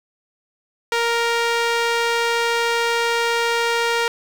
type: tone with band-pass filter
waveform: sawtooth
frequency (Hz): 466.9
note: A#4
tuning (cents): +3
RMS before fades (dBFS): -20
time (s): 0.92-4.08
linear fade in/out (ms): 2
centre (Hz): 2100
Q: 0.53
effects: 7-bit